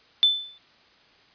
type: tone with exponential decay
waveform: sine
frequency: 3520 Hz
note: A7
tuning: in tune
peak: -12 dBFS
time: 0.23-0.58 s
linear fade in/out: 0 ms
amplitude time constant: 76 ms
effects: white hiss -57 dBFS RMS until 1.34 s + resampled to 11025 Hz